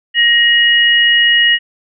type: tone pair together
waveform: sine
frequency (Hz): 1880 / 2895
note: A#6 / F#7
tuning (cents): +14 / -38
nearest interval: perfect fifth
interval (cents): 748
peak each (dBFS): -10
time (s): 0.14-1.59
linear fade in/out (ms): 50
effects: none